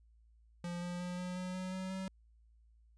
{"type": "tone with pitch steps", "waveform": "square", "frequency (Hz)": [174.2, 176.33, 178.48, 180.66, 182.86, 185.09, 187.35, 189.64], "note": ["F3", "F3", "F3", "F#3", "F#3", "F#3", "F#3", "F#3"], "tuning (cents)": [-4, 17, 38, -41, -20, 1, 22, 43], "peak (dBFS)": -39, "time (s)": [0.64, 2.08], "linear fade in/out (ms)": 2, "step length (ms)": 180, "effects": ["added 56 Hz sine -62 dBFS peak until 2.97 s", "resampled to 22050 Hz"]}